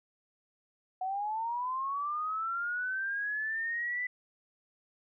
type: linear sweep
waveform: sine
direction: up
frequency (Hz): 736 to 2000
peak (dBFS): -31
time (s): 1.01-4.07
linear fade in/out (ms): 5
effects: none